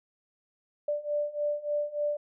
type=beating tone pair; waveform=sine; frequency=587.3 / 590.7 Hz; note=D5 / D5; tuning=0 / +10 cents; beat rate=3.4 Hz; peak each=-32 / -30 dBFS; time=0.88-2.17 s; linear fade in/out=5 ms; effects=none